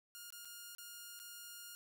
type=tone with dropouts; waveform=5% pulse; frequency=1418 Hz; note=F6; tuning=26 cents sharp; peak=-38 dBFS; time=0.15-1.75 s; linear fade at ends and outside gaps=0 ms; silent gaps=0.304-0.324 / 0.449-0.454 / 0.75-0.783 / 1.192-1.199 s; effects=none